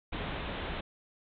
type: low-pass noise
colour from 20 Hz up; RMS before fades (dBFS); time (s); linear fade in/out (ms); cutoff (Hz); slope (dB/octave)
pink; -37; 0.12-0.81; 10; 3800; 96
effects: none